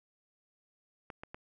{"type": "clicks", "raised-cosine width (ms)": 0.5, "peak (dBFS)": -28, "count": 3, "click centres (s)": [1.102, 1.235, 1.345], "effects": []}